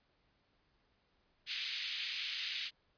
white band-pass noise, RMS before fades -40 dBFS, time 1.46-2.71 s, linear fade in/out 50 ms, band 2200 to 4400 Hz, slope 24 dB/octave, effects pink hiss -75 dBFS RMS until 2.97 s + resampled to 11025 Hz

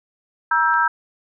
sine chord, E diminished, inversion second, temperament just, 949.3 / 1318.5 / 1582.2 Hz, Bb5 / E6 / G6, +31 / 0 / +16 cents, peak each -19 dBFS, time 0.51-0.88 s, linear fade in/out 5 ms
click, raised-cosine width 0.3 ms, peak -28 dBFS, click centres 0.74 s
effects none

